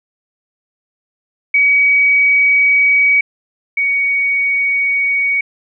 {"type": "tone pair in turn", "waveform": "sine", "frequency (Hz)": [2265, 2243], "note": ["C#7", "C#7"], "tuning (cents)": [37, 20], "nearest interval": "unison", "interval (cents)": 17, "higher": "first", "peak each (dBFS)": [-8, -12], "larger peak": "first", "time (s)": [[1.54, 3.21], [3.77, 5.41]], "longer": "first", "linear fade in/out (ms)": 5, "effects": []}